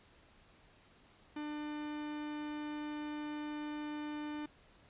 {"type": "tone", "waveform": "45% pulse", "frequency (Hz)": 298.9, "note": "D4", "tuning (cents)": 31, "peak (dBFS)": -39, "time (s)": [1.36, 4.46], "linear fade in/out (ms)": 5, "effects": ["pink hiss -64 dBFS RMS until 4.89 s", "resampled to 8000 Hz"]}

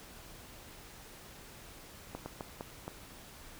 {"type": "slowing click train", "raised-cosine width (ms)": 1, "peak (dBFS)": -25, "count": 5, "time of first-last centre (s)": [2.15, 2.88], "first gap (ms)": 110, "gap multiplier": 1.35, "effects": ["pink hiss -52 dBFS RMS until 3.59 s"]}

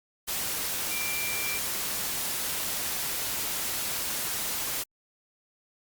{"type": "tone in noise", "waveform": "sine", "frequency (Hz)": 2360, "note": "D7", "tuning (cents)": 8, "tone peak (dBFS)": -33, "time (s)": [0.9, 1.59], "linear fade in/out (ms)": 20, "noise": "white", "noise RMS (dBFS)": -31, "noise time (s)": [0.27, 4.84], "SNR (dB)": -5, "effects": ["Opus 48 kbps"]}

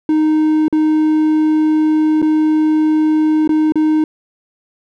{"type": "tone with dropouts", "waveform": "triangle", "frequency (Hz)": 310, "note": "D#4", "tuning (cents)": -6, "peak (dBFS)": -8, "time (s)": [0.09, 4.04], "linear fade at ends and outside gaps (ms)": 2, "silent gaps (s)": [[0.682, 0.726], [2.218, 2.225], [3.476, 3.492], [3.722, 3.756]], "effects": []}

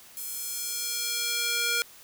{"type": "tone with high-pass filter sweep", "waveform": "square", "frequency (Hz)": 472.3, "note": "A#4", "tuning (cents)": 23, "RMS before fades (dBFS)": -30, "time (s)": [0.17, 1.82], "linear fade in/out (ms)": 0, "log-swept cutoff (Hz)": [11000, 1700], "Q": 0.79, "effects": ["white hiss -51 dBFS RMS until 2.03 s"]}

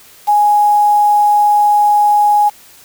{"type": "tone with quantisation", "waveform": "sine", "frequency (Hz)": 830.6, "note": "G#5", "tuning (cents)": 0, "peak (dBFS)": -7, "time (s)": [0.27, 2.5], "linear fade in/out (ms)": 20, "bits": 5, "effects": ["white hiss -42 dBFS RMS until 2.84 s"]}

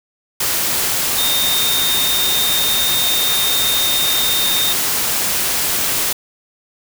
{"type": "tone in noise", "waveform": "sine", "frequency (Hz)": 3671, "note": "A#7", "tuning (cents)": -27, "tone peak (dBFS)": -17, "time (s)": [1.18, 4.73], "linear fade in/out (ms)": 5, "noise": "white", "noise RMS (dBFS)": -18, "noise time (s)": [0.4, 6.13], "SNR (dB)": -2, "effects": []}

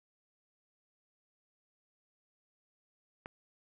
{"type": "click", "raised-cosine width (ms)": 0.5, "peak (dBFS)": -27, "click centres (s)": 3.259, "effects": []}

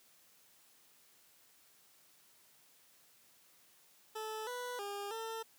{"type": "tone with pitch steps", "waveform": "20% pulse", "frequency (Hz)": [435.8, 492.7, 404.3, 449.6], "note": ["A4", "B4", "G#4", "A4"], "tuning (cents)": [-17, -4, -46, 37], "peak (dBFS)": -35, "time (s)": [4.15, 5.43], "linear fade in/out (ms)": 10, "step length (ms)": 320, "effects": ["white hiss -66 dBFS RMS until 5.58 s", "high-pass 100 Hz 12 dB/octave"]}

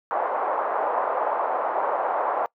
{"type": "band-pass noise", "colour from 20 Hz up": "pink", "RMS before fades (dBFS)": -25, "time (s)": [0.11, 2.46], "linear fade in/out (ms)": 0, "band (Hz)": [570, 1100], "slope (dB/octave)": 24, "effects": ["noise-tail reverb RT60 0.1 s tail -23 dB re dry"]}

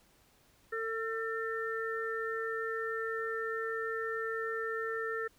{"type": "harmonic tone", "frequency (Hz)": 449.6, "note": "A4", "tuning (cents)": 37, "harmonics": [1, 3, 4], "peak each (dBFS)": [-36, -39, -38], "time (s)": [0.72, 5.28], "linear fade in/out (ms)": 10, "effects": ["pink hiss -66 dBFS RMS until 5.38 s"]}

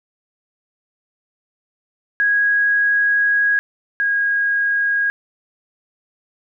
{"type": "tone pair in turn", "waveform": "sine", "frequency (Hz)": [1652, 1638.7], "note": ["G#6", "G#6"], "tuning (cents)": [-10, -24], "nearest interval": "unison", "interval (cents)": 14, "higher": "first", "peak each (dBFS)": [-13, -15], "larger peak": "first", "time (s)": [[2.2, 3.59], [4, 5.1]], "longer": "first", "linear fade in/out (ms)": 0, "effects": []}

